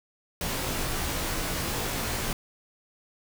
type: noise with comb filter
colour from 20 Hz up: pink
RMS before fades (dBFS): -30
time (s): 0.41-2.33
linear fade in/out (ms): 2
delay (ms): 20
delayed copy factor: -1
effects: none